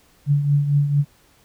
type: tone with tremolo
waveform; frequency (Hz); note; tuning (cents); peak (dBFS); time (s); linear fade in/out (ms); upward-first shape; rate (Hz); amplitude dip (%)
sine; 143.9; D3; -35; -12; 0.26-1.05; 50; triangle; 4.4; 65
effects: pink hiss -56 dBFS RMS until 1.44 s